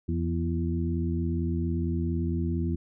harmonic tone with a mistuned harmonic, 84.4 Hz, E2, 41 cents sharp, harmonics 1 / 2 / 3 / 4, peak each -28 / -31 / -33 / -34 dBFS, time 0.08-2.76 s, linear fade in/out 10 ms, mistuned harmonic 3, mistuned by -47 cents, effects none

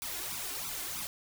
white noise with flanger, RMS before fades -38 dBFS, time 0.02-1.07 s, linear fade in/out 0 ms, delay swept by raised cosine 0.81 to 2.91 ms, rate 3.1 Hz, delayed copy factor +0.95, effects none

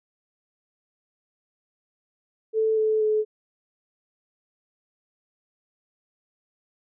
sine tone with pitch steps, 440 / 434.7 / 429.5 Hz, A4 / A4 / A4, 0 / -21 / -42 cents, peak -19 dBFS, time 2.53-3.25 s, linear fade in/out 50 ms, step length 240 ms, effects none

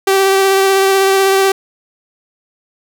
sawtooth tone with vibrato, 387.6 Hz, G4, 20 cents flat, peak -5 dBFS, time 0.07-1.52 s, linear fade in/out 5 ms, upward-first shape sine, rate 16 Hz, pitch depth 14 cents each way, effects none

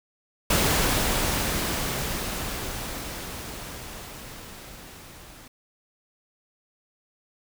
pink noise with level ramp, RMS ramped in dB -21 to -47 dBFS, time 0.5-5.48 s, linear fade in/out 5 ms, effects none

